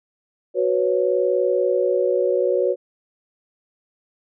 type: chord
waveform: sine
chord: F# suspended fourth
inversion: none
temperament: equal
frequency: 370 / 493.9 / 554.4 Hz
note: F#4 / B4 / C#5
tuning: 0 / 0 / 0 cents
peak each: -21 dBFS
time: 0.54-2.76 s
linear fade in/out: 50 ms
effects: none